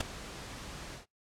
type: noise with ADSR envelope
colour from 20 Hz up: pink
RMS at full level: -27 dBFS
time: 0-1.06 s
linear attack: 7 ms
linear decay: 9 ms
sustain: -17 dB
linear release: 120 ms
effects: noise-tail reverb RT60 0.2 s tail -26 dB re dry + low-pass 8000 Hz 12 dB/octave